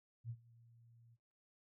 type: tone with ADSR envelope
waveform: sine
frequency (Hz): 116.6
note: A#2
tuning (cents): +1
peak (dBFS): -40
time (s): 0.24-1.17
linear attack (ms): 58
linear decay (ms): 59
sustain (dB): -23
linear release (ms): 37
effects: noise-tail reverb RT60 0.7 s tail -21 dB re dry